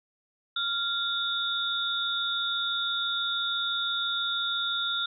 sine tone cluster, 1390 / 3507 / 3733 Hz, F6 / A7 / A#7, -9 / -6 / +2 cents, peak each -31 dBFS, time 0.56-5.06 s, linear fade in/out 5 ms, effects none

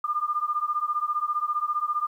sine beating tone pair, 1198 / 1213 Hz, D6 / D#6, +34 / -44 cents, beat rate 15 Hz, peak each -27 / -27 dBFS, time 0.04-2.07 s, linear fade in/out 5 ms, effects 10-bit

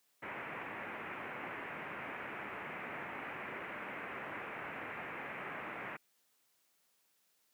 white low-pass noise, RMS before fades -44 dBFS, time 0.22-5.97 s, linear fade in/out 10 ms, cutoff 2400 Hz, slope 48 dB/octave, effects white hiss -75 dBFS RMS until 7.53 s + high-pass 150 Hz 12 dB/octave

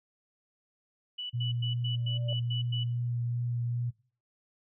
sine tone bursts, 2960 Hz, F#7, in tune, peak -34 dBFS, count 8, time 1.18-2.84 s, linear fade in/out 10 ms, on 120 ms, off 100 ms
sine tone with vibrato, 120 Hz, B2, 49 cents flat, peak -29 dBFS, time 1.33-3.91 s, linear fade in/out 20 ms, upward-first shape triangle, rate 2.5 Hz, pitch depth 13 cents each way
sine tone with exponential growth, 587.3 Hz, D5, in tune, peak -36 dBFS, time 1.89-2.33 s, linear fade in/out 2 ms, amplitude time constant 95 ms
effects noise-tail reverb RT60 0.4 s tail -20 dB re dry

